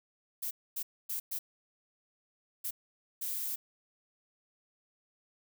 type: noise bursts at uneven times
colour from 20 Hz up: violet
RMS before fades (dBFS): -36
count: 6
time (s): 0.42-0.51 / 0.76-0.83 / 1.09-1.2 / 1.31-1.39 / 2.64-2.71 / 3.21-3.56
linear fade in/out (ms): 10
effects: none